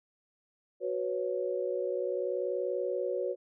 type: chord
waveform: sine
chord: F# suspended fourth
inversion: none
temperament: equal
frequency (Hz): 370 / 493.9 / 554.4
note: F#4 / B4 / C#5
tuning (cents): 0 / 0 / 0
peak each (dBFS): -34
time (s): 0.8-3.36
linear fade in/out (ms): 50
effects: none